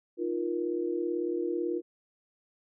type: chord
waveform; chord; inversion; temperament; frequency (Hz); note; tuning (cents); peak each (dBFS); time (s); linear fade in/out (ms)
sine; Eb suspended second; none; equal with one note detuned; 311.1 / 349.2 / 472.7; Eb4 / F4 / Bb4; 0 / 0 / +24; -35 / -30 / -35; 0.17-1.82; 50
effects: none